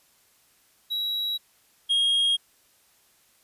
triangle tone pair in turn, 3879 / 3259 Hz, B7 / G#7, -32 / -33 cents, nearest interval minor third, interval 301 cents, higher first, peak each -24 / -18 dBFS, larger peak second, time 0.9-1.38 / 1.89-2.37 s, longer neither, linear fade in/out 20 ms, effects white hiss -62 dBFS RMS until 3.43 s + resampled to 32000 Hz

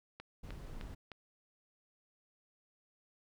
click train, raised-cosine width 0.3 ms, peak -31 dBFS, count 4, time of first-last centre 0.2-1.117 s, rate 3.27 Hz
brown noise, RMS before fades -46 dBFS, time 0.43-0.95 s, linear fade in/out 10 ms
effects none

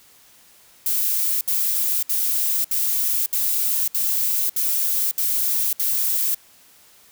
violet noise bursts, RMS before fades -21 dBFS, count 9, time 0.86-6.346 s, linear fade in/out 2 ms, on 550 ms, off 67 ms, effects white hiss -52 dBFS RMS until 7.11 s

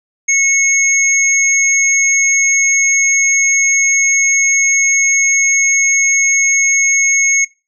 sine tone pair together, 2195 / 6500 Hz, C#7 / G#8, -18 / -38 cents, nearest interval octave + perfect fifth, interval 1880 cents, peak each -12 dBFS, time 0.28-7.45 s, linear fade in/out 10 ms, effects noise-tail reverb RT60 0.3 s tail -23 dB re dry

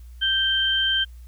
sine tone pair together, 1568 / 3131 Hz, G6 / G7, 0 / -3 cents, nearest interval octave, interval 1197 cents, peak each -24 / -20 dBFS, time 0.21-1.05 s, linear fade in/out 20 ms, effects added 60 Hz sine -39 dBFS peak until 1.27 s + white hiss -61 dBFS RMS until 1.27 s

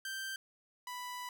sawtooth tone pair in turn, 1566 / 989.3 Hz, G6 / B5, -2 / +3 cents, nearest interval minor sixth, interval 795 cents, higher first, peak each -35 / -37 dBFS, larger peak first, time 0.05-0.36 / 0.87-1.29 s, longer second, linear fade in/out 2 ms, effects none

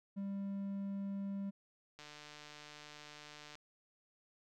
triangle tone, 197.7 Hz, G3, 15 cents sharp, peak -36 dBFS, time 0.16-1.51 s, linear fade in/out 20 ms
click train, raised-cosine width 0.2 ms, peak -35 dBFS, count 234, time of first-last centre 1.99-3.554 s, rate 149 Hz
effects none

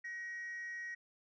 sine tone with frequency modulation, 1893 Hz, A#6, 26 cents sharp, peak -39 dBFS, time 0.04-0.95 s, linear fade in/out 10 ms, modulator 379 Hz, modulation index 0.23, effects tanh soft clip ceiling -39 dBFS

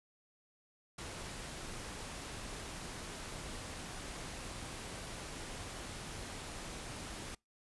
pink noise, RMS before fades -45 dBFS, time 0.98-7.35 s, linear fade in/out 5 ms, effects noise-tail reverb RT60 0.2 s tail -26 dB re dry + resampled to 24000 Hz

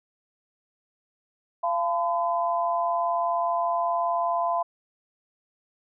sine tone cluster, 688 / 874 / 1013 Hz, F5 / A5 / B5, -26 / -12 / +44 cents, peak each -25 / -33 / -26 dBFS, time 1.63-4.63 s, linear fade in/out 10 ms, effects none

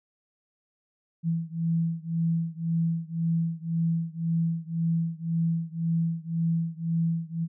sine beating tone pair, 164.81 / 166.71 Hz, E3 / E3, 0 / +20 cents, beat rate 1.9 Hz, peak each -27 / -28 dBFS, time 1.23-7.48 s, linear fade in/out 50 ms, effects none

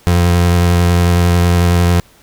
30% pulse tone with vibrato, 87.31 Hz, F2, in tune, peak -6 dBFS, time 0.07-2 s, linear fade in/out 0 ms, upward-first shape triangle, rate 11 Hz, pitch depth 24 cents each way, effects pink hiss -47 dBFS RMS until 2.22 s

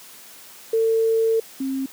sine tone pair in turn, 450 / 267.6 Hz, A4 / C4, +39 / +39 cents, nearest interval major sixth, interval 900 cents, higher first, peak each -16 / -22 dBFS, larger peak first, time 0.73-1.4 / 1.6-1.86 s, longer first, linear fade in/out 5 ms, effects white hiss -44 dBFS RMS until 1.92 s + high-pass 150 Hz 12 dB/octave

